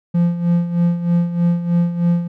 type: tone with tremolo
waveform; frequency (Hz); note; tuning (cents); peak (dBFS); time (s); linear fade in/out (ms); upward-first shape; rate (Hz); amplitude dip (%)
triangle; 172.5; F3; -21; -9; 0.14-2.28; 10; sine; 3.2; 70
effects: none